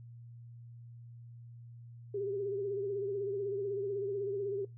sine tone with vibrato, 398.5 Hz, G4, 28 cents sharp, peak -33 dBFS, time 2.14-4.65 s, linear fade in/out 5 ms, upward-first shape triangle, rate 16 Hz, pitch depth 84 cents each way, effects noise-tail reverb RT60 0.2 s tail -20 dB re dry + added 118 Hz sine -48 dBFS peak until 4.77 s

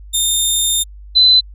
15% pulse / sine tone pair in turn, 3636 / 4028 Hz, A#7 / B7, -44 / +33 cents, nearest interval major second, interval 177 cents, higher second, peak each -6 dBFS, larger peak neither, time 0.13-0.84 / 1.15-1.41 s, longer first, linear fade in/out 20 ms, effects added 50 Hz sine -33 dBFS peak until 1.54 s + resampled to 32000 Hz

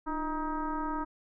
sine tone with frequency modulation, 622.3 Hz, D#5, in tune, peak -30 dBFS, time 0.06-1.05 s, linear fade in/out 20 ms, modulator 321 Hz, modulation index 2.1, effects none

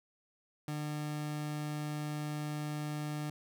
30% pulse tone, 150 Hz, D3, 37 cents sharp, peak -33 dBFS, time 0.68-3.3 s, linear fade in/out 2 ms, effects none

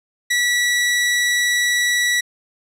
sawtooth tone, 1946 Hz, B6, 26 cents flat, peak -12 dBFS, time 0.3-2.21 s, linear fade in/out 10 ms, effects low-pass 11000 Hz 12 dB/octave

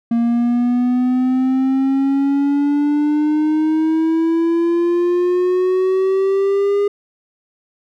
triangle exponential sweep, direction up, 232.2 to 407.8 Hz, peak -11 dBFS, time 0.11-6.88 s, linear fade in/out 5 ms, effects none

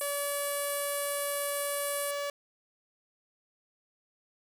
pink band-pass noise, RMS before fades -38 dBFS, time 0-2.11 s, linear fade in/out 0 ms, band 7900 to 13000 Hz, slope 96 dB/octave
sawtooth tone, 572 Hz, D5, 46 cents flat, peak -28 dBFS, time 0.01-2.3 s, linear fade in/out 2 ms
effects none

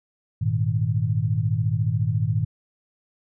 sine chord, Ab suspended second, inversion none, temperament equal with one note detuned, 102.28 / 116.54 / 155.56 Hz, Ab2 / Bb2 / Eb3, -26 / 0 / 0 cents, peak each -24 / -23 / -26 dBFS, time 0.41-2.45 s, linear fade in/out 10 ms, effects none

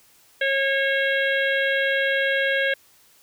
harmonic tone with a mistuned harmonic, 545 Hz, C#5, 29 cents flat, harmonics 1 / 3 / 4 / 5 / 6 / 7, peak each -24 / -22 / -28 / -32 / -31 / -37 dBFS, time 0.41-2.74 s, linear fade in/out 5 ms, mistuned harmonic 7, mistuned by +15 cents, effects white hiss -56 dBFS RMS until 3.22 s

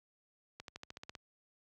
accelerating click train, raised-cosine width 0.2 ms, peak -28 dBFS, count 9, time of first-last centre 0.6-1.152 s, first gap 82 ms, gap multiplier 0.95, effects high-pass 60 Hz 12 dB/octave

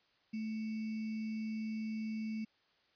sine tone with sample-and-hold, 218.8 Hz, A3, 9 cents flat, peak -36 dBFS, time 0.33-2.45 s, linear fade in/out 10 ms, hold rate 2450 Hz, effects white hiss -72 dBFS RMS until 2.95 s + resampled to 11025 Hz

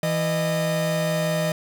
45% pulse tone pair together, 164.81 / 614 Hz, E3 / D#5, 0 / -23 cents, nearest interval octave + major seventh, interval 2277 cents, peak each -24 dBFS, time 0.03-1.52 s, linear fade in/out 2 ms, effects none

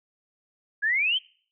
sine exponential sweep, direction up, 1633 to 3209 Hz, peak -21 dBFS, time 0.82-1.19 s, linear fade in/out 20 ms, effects noise-tail reverb RT60 0.5 s tail -24 dB re dry

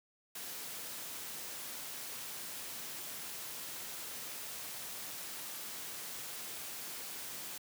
white noise, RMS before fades -44 dBFS, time 0.35-7.58 s, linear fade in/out 5 ms, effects high-pass 100 Hz 12 dB/octave

